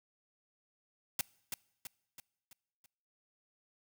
white noise with echo, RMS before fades -32 dBFS, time 1.19-1.21 s, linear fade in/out 2 ms, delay 330 ms, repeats 5, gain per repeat -6 dB, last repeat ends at 2.86 s, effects noise-tail reverb RT60 0.9 s tail -25 dB re dry

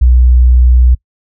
sine tone, 61.74 Hz, B1, in tune, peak -3 dBFS, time 0.01-0.95 s, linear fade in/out 10 ms, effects noise-tail reverb RT60 0.1 s tail -24 dB re dry

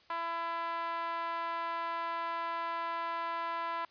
5% pulse tone with band-pass filter, 335 Hz, E4, 28 cents sharp, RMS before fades -36 dBFS, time 0.1-3.85 s, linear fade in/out 2 ms, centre 1000 Hz, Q 3.1, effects white hiss -63 dBFS RMS until 3.9 s + resampled to 11025 Hz

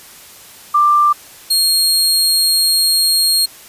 sine / sawtooth tone pair in turn, 1184 / 4255 Hz, D6 / C8, +14 / +28 cents, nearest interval octave + minor seventh, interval 2214 cents, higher second, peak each -8 dBFS, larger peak neither, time 0.74-1.13 / 1.5-3.46 s, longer second, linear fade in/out 10 ms, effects white hiss -39 dBFS RMS until 3.68 s + resampled to 32000 Hz

